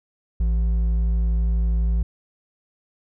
sine tone with hard clipping, 56.1 Hz, A1, 34 cents sharp, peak -19 dBFS, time 0.4-2.03 s, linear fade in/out 5 ms, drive 5 dB, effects none

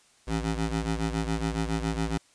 20% pulse ring-modulated tone, 110 Hz, A2, in tune, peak -19 dBFS, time 0.27-2.18 s, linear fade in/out 10 ms, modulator 51.4 Hz, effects white hiss -61 dBFS RMS until 2.34 s + resampled to 22050 Hz

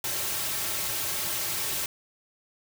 white noise with comb filter, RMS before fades -30 dBFS, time 0.04-1.86 s, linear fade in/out 2 ms, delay 4.1 ms, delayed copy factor -0.8, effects none

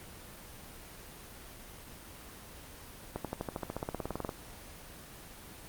accelerating click train, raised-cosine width 1 ms, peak -20 dBFS, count 19, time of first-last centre 3.16-4.292 s, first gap 87 ms, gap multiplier 0.96, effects pink hiss -49 dBFS RMS until 5.68 s + Opus 24 kbps

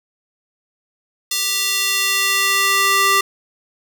square tone with high-pass filter sweep, 392.8 Hz, G4, 4 cents sharp, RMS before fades -17 dBFS, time 1.31-3.21 s, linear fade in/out 5 ms, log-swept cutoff 4100 to 1100 Hz, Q 1, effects none

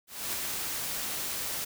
white noise with ADSR envelope, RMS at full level -32 dBFS, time 0.07-1.65 s, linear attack 260 ms, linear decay 19 ms, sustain -2 dB, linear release 11 ms, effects none

